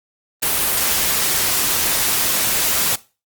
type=noise; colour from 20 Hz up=white; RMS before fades=-18 dBFS; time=0.42-2.96 s; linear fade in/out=10 ms; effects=noise-tail reverb RT60 0.3 s tail -19 dB re dry + Opus 32 kbps